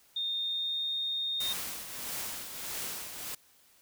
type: tone with pitch glide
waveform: sine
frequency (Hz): 3655 to 3680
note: A#7 to A#7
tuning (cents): -35 to -23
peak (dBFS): -30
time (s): 0.16-1.53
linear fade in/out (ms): 5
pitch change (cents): +12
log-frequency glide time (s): 0.39-0.96
type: noise with tremolo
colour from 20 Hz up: white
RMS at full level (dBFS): -36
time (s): 1.4-3.35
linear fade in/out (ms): 5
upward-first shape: triangle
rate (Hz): 1.6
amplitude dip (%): 60
effects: white hiss -63 dBFS RMS until 3.81 s